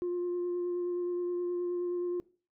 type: tone with vibrato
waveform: sine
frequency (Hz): 353.2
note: F4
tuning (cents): +20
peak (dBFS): -28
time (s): 0.02-2.2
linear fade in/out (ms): 0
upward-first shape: triangle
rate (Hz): 9.5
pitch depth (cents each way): 15
effects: noise-tail reverb RT60 0.4 s tail -22 dB re dry + tanh soft clip ceiling -28 dBFS